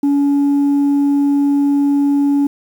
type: tone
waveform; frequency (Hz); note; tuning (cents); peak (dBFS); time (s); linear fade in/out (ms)
sine; 283.5; C#4; +39; -8; 0.03-2.47; 5
effects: tanh soft clip ceiling -10 dBFS + 7-bit